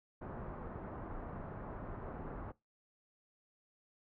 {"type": "low-pass noise", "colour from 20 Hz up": "pink", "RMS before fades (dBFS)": -45, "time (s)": [0.21, 2.52], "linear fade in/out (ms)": 10, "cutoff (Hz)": 1300, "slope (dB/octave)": 24, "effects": ["noise-tail reverb RT60 0.2 s tail -21 dB re dry"]}